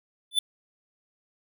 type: tone with exponential growth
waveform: square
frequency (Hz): 3504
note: A7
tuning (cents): -8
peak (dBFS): -17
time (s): 0.31-0.39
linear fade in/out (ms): 5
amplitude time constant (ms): 16
effects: none